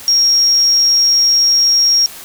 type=tone; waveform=sine; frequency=5588 Hz; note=F8; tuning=in tune; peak=-8 dBFS; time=0.08-2.06 s; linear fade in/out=0 ms; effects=white hiss -33 dBFS RMS until 2.24 s